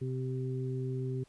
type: harmonic tone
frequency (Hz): 129.6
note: C3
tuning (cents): -16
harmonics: 1 / 2 / 3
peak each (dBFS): -33 / -42 / -39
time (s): 0.01-1.24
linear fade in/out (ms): 10
effects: pink hiss -66 dBFS RMS until 1.28 s + resampled to 24000 Hz